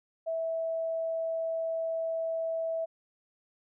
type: tone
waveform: sine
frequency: 654 Hz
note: E5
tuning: 14 cents flat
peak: -29 dBFS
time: 0.26-2.86 s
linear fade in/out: 20 ms
effects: none